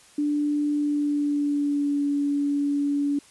sine tone with pitch glide, 293.9 to 286 Hz, D4 to D4, +1 to -46 cents, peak -21 dBFS, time 0.18-3.19 s, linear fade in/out 5 ms, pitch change -47 cents, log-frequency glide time 0.73-2.03 s, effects white hiss -53 dBFS RMS until 3.3 s + resampled to 24000 Hz

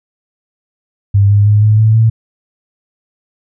sine tone with pitch steps, 100 / 102.34 / 104.73 / 107.18 / 109.68 / 112.25 Hz, G2 / G#2 / G#2 / A2 / A2 / A2, +35 / -25 / +15 / -45 / -5 / +35 cents, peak -5 dBFS, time 1.14-2.1 s, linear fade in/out 10 ms, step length 160 ms, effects none

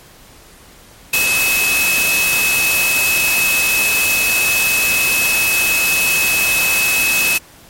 sine tone in noise, 2581 Hz, E7, 37 cents flat, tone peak -14 dBFS, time 1.13-7.38 s, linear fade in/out 5 ms, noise white, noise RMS -18 dBFS, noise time 1.13-7.38 s, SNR +1 dB, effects pink hiss -43 dBFS RMS until 7.69 s + MP3 64 kbps

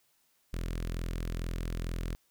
sawtooth tone with notch filter, 42.23 Hz, E1, 43 cents sharp, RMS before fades -35 dBFS, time 0.53-2.15 s, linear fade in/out 0 ms, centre 830 Hz, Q 1.2, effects white hiss -71 dBFS RMS until 2.3 s

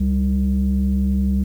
sine tone pair together, 69.22 / 196 Hz, C#2 / G3, -2 / 0 cents, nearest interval octave + tritone, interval 1802 cents, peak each -17 dBFS, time 0-1.44 s, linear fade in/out 10 ms, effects tanh soft clip ceiling -11 dBFS + 8-bit

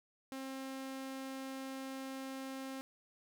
sawtooth tone, 266.5 Hz, C4, 32 cents sharp, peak -38 dBFS, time 0.32-2.81 s, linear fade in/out 0 ms, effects none

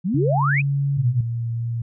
sine exponential sweep, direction up, 162.6 to 2651 Hz, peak -19 dBFS, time 0.04-0.62 s, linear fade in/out 20 ms
sine tone with pitch glide, 140.1 to 124.81 Hz, C#3 to B2, +19 to +19 cents, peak -18 dBFS, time 0.14-1.21 s, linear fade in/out 5 ms, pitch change -200 cents, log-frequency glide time 1-1.06 s
sine tone with vibrato, 116.6 Hz, A#2, 1 cent sharp, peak -22 dBFS, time 0.97-1.82 s, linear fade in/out 5 ms, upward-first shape triangle, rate 3.2 Hz, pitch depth 13 cents each way
effects none

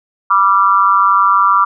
sine tone with amplitude modulation, 1174.7 Hz, D6, in tune, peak -3 dBFS, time 0.3-1.65 s, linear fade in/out 10 ms, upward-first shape sine, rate 193 Hz, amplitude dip 100%, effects none

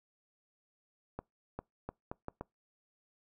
accelerating click train, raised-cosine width 1 ms, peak -25 dBFS, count 6, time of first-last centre 1.19-2.41 s, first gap 400 ms, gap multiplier 0.75, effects noise-tail reverb RT60 0.2 s tail -25 dB re dry

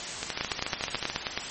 two click trains, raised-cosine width 0.2 ms, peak -12 / -9 dBFS, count 13 / 10, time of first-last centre 0.23-1.1 / 0.41-1.376 s, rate 13.8 / 9.32 Hz, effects white hiss -35 dBFS RMS until 1.5 s + MP3 32 kbps

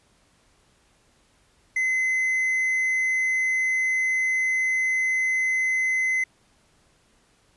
triangle tone, 2046 Hz, C7, 39 cents flat, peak -19 dBFS, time 1.76-6.24 s, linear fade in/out 5 ms, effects pink hiss -62 dBFS RMS until 7.56 s + resampled to 24000 Hz

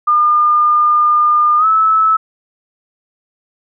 sine tone with pitch glide, 1209 to 1303.3 Hz, D6 to E6, +50 to -20 cents, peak -8 dBFS, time 0.07-2.17 s, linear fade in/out 10 ms, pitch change +130 cents, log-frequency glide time 1.58-1.66 s, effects none

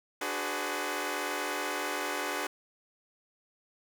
10% pulse chord, G# half-diminished seventh, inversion second, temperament equal with one note detuned, 293.7 / 370 / 415.3 / 506.9 Hz, D4 / F#4 / G#4 / B4, 0 / 0 / 0 / +45 cents, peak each -29 dBFS, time 0.21-2.47 s, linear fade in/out 5 ms, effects none

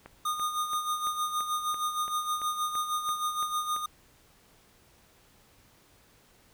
click train, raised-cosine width 0.5 ms, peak -29 dBFS, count 12, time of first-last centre 0.06-3.764 s, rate 2.97 Hz
square tone with tremolo, 1226 Hz, D#6, 26 cents flat, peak -27 dBFS, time 0.25-3.86 s, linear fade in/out 5 ms, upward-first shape sine, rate 6.4 Hz, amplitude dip 60%
effects pink hiss -61 dBFS RMS until 6.53 s

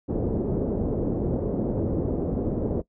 white low-pass noise, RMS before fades -26 dBFS, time 0.08-2.82 s, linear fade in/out 20 ms, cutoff 460 Hz, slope 24 dB/octave, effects noise-tail reverb RT60 0.1 s tail -21 dB re dry

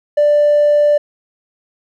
triangle tone, 589 Hz, D5, 5 cents sharp, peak -5 dBFS, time 0.17-0.98 s, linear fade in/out 10 ms, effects tanh soft clip ceiling -5 dBFS

